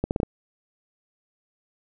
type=accelerating click train; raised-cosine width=2 ms; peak=-10 dBFS; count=5; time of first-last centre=0.04-0.232 s; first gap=69 ms; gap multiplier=0.76; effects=none